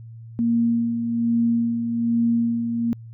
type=tone with tremolo; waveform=sine; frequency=233.1 Hz; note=A#3; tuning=in tune; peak=-16 dBFS; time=0.39-2.93 s; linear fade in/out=0 ms; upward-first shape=sine; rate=1.2 Hz; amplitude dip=50%; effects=added 114 Hz sine -37 dBFS peak until 3.13 s